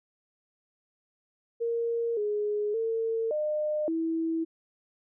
sine tone with pitch steps, 465.4 / 417.3 / 452 / 606 / 326.3 Hz, A#4 / G#4 / A4 / D#5 / E4, -3 / +8 / +47 / -46 / -18 cents, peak -26 dBFS, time 1.6-4.45 s, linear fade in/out 20 ms, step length 570 ms, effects none

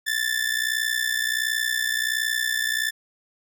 sawtooth ring-modulated tone, 1760 Hz, A6, in tune, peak -16 dBFS, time 0.06-2.91 s, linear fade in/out 20 ms, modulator 30.7 Hz, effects none

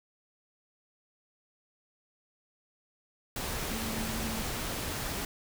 sine tone in noise, 222.7 Hz, A3, 21 cents sharp, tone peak -37 dBFS, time 3.71-4.42 s, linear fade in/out 2 ms, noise pink, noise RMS -35 dBFS, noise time 3.36-5.25 s, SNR -5 dB, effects none

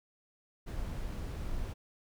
brown noise, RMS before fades -37 dBFS, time 0.66-1.74 s, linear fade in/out 20 ms, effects none

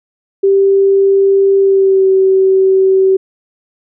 sine tone with pitch glide, 392 to 381.9 Hz, G4 to G4, 0 to -45 cents, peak -6 dBFS, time 0.43-3.17 s, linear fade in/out 10 ms, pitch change -45 cents, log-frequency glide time 1.59-2.08 s, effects none

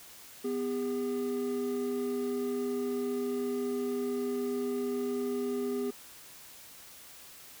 triangle tone pair together, 249.2 / 403.7 Hz, B3 / G#4, +16 / -49 cents, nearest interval minor sixth, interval 835 cents, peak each -32 / -30 dBFS, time 0.44-5.91 s, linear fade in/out 10 ms, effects white hiss -51 dBFS RMS until 7.6 s

